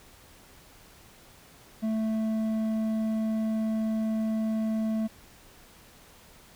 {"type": "tone with hard clipping", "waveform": "sine", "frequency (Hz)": 220, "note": "A3", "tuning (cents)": 0, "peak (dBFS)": -27, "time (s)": [1.82, 5.08], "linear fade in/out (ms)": 20, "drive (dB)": 6, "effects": ["pink hiss -54 dBFS RMS until 6.55 s"]}